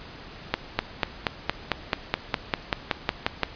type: accelerating click train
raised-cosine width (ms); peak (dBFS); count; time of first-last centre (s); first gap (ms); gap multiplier
0.3; -5; 15; 0.54-3.433; 250; 0.97
effects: pink hiss -43 dBFS RMS until 3.55 s + resampled to 11025 Hz